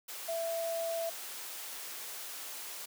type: tone in noise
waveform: sine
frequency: 665 Hz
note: E5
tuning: 15 cents sharp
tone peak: -32 dBFS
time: 0.28-1.1 s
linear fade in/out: 10 ms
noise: white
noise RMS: -43 dBFS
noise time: 0.08-2.86 s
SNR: +8 dB
effects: high-pass 400 Hz 12 dB/octave